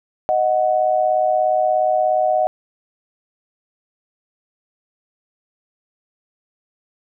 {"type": "tone pair together", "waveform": "sine", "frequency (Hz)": [622.3, 739.2], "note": ["D#5", "F#5"], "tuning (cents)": [0, -2], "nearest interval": "minor third", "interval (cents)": 298, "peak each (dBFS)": -17, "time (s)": [0.29, 2.47], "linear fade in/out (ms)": 0, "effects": []}